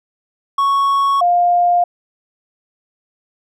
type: tone pair in turn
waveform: triangle / sine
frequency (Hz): 1108.7 / 703.9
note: C#6 / F5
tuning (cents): 0 / +13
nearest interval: minor sixth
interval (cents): 787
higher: first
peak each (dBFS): -10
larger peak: neither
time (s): 0.58-1.21 / 1.21-1.84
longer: neither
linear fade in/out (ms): 5
effects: none